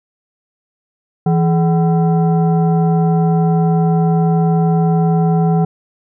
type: tone with frequency modulation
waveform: sine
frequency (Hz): 165.2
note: E3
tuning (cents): +4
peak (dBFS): -10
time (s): 1.26-5.65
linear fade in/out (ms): 5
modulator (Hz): 589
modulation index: 0.63
effects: none